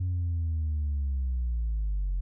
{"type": "linear sweep", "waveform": "sine", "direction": "down", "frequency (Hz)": [92, 43.89], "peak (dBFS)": -24, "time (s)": [0, 2.21], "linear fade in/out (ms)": 10, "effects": ["tanh soft clip ceiling -24 dBFS"]}